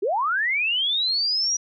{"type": "linear sweep", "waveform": "sine", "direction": "up", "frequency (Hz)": [347.2, 5840], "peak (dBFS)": -20, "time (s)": [0.02, 1.57], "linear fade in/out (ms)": 10, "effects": []}